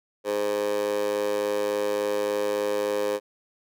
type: tone with high-pass filter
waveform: 15% pulse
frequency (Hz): 103.5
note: G#2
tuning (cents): -5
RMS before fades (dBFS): -26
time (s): 0.24-3.2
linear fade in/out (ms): 50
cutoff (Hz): 490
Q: 5.8
effects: none